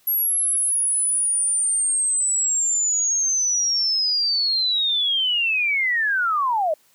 sine linear sweep, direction down, 11590 to 591 Hz, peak -18 dBFS, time 0.07-6.74 s, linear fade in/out 5 ms, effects white hiss -59 dBFS RMS until 6.94 s + high-pass 100 Hz 12 dB/octave

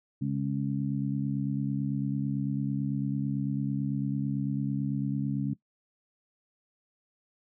harmonic tone, 69 Hz, C#2, 7 cents flat, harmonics 2 / 3 / 4, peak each -30 / -32 / -33 dBFS, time 0.21-5.54 s, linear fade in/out 10 ms, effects noise-tail reverb RT60 0.1 s tail -18 dB re dry

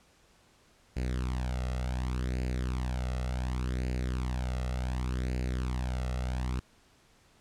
sawtooth tone with flanger, 62.8 Hz, B1, 30 cents sharp, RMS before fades -32 dBFS, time 0.96-6.6 s, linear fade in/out 10 ms, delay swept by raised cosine 0.43 to 1.53 ms, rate 0.68 Hz, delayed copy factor +0.7, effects pink hiss -63 dBFS RMS until 7.4 s + low-pass 9000 Hz 12 dB/octave

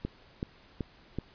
click train, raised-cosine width 3 ms, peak -19 dBFS, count 4, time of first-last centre 0.05-1.186 s, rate 2.64 Hz, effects pink hiss -58 dBFS RMS until 1.34 s + resampled to 11025 Hz

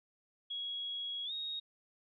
sine tone with pitch glide, 3322 to 3750 Hz, G#7 to A#7, 0 to +10 cents, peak -37 dBFS, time 0.5-1.6 s, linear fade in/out 10 ms, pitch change +210 cents, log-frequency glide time 1.25-1.32 s, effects none

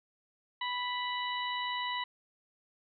harmonic tone with a mistuned harmonic, 987.8 Hz, B5, in tune, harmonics 1 / 2 / 3 / 4, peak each -35 / -38 / -40 / -41 dBFS, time 0.61-2.04 s, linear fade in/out 5 ms, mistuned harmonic 4, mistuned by -21 cents, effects none

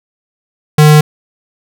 square tone, 151.5 Hz, D#3, 46 cents flat, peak -3 dBFS, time 0.78-1.01 s, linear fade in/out 5 ms, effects none

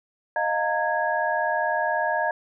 sine tone cluster, 621 / 701 / 916 / 1656 Hz, D#5 / F5 / A#5 / G#6, -3 / +6 / -31 / -5 cents, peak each -27 dBFS, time 0.36-2.31 s, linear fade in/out 2 ms, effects none

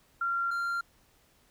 sine / triangle tone pair in turn, 1379 / 1385.5 Hz, F6 / F6, -22 / -14 cents, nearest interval unison, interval 8 cents, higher second, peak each -27 dBFS, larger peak neither, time 0.21-0.51 / 0.51-0.81 s, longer neither, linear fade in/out 5 ms, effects pink hiss -65 dBFS RMS until 1.5 s

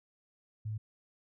sine tone, 107.9 Hz, A2, 33 cents flat, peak -34 dBFS, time 0.65-0.78 s, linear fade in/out 10 ms, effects none

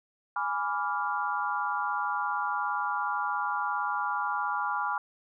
sine chord, G# diminished seventh, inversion none, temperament equal with one note detuned, 830.6 / 987.8 / 1165.9 / 1396.9 Hz, G#5 / B5 / D6 / F6, 0 / 0 / -13 / 0 cents, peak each -33 dBFS, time 0.36-4.98 s, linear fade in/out 2 ms, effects none

